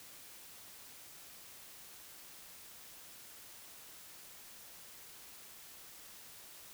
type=silence; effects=white hiss -54 dBFS RMS until 6.73 s